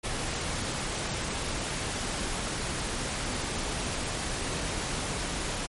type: noise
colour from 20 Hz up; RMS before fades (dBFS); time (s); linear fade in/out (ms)
pink; -32; 0.03-5.67; 20
effects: MP3 48 kbps